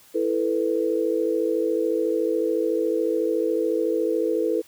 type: chord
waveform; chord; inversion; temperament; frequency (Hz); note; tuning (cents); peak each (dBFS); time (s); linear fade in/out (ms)
sine; E suspended fourth; none; equal; 329.6 / 440 / 493.9; E4 / A4 / B4; 0 / 0 / 0; -25 / -24 / -25; 0.14-4.62; 20
effects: white hiss -53 dBFS RMS until 4.67 s